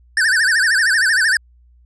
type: tone with vibrato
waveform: square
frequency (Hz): 1661.2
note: G#6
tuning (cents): 0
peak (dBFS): -13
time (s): 0.17-1.37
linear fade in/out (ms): 2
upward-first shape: sine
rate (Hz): 13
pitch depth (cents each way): 190
effects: added 60 Hz sine -47 dBFS peak until 1.85 s + resampled to 24000 Hz